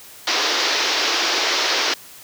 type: band-pass noise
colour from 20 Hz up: white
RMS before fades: -20 dBFS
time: 0.27-1.94 s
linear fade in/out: 5 ms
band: 290 to 5700 Hz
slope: 48 dB/octave
effects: white hiss -42 dBFS RMS until 2.23 s + high-pass 60 Hz 12 dB/octave